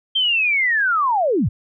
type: linear sweep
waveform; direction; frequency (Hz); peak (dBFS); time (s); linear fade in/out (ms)
sine; down; 3182 to 69.2; -15; 0.15-1.49; 10
effects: none